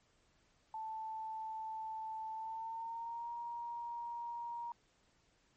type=tone with pitch glide; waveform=sine; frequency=880 to 943.2 Hz; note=A5 to A#5; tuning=0 to +20 cents; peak=-40 dBFS; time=0.74-4.72 s; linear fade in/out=2 ms; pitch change=+120 cents; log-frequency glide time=2.33-3.31 s; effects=pink hiss -73 dBFS RMS until 5.56 s + MP3 32 kbps